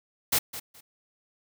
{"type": "noise with echo", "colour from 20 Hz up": "white", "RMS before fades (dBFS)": -23, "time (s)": [0.32, 0.39], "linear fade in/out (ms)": 10, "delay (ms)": 210, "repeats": 2, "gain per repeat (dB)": -14, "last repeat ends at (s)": 0.81, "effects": []}